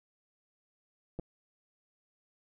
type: clicks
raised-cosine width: 2 ms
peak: -26 dBFS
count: 2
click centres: 1.19 / 1.196 s
effects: none